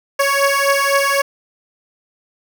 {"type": "beating tone pair", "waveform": "15% pulse", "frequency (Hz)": [554.4, 558.3], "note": ["C#5", "C#5"], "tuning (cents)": [0, 12], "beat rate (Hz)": 3.9, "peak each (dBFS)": -10, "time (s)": [0.19, 1.22], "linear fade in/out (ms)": 10, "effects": []}